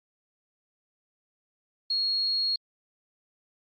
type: tone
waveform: sine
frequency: 4300 Hz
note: C8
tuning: 47 cents sharp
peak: -24 dBFS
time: 1.9-2.56 s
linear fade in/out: 5 ms
effects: Opus 32 kbps